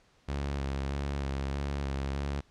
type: tone with vibrato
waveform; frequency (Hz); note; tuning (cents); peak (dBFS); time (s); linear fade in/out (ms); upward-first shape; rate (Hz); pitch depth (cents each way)
sawtooth; 69.3; C#2; 0; -27; 0.28-2.41; 10; square; 1.6; 25
effects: pink hiss -65 dBFS RMS until 2.5 s + low-pass 6000 Hz 12 dB/octave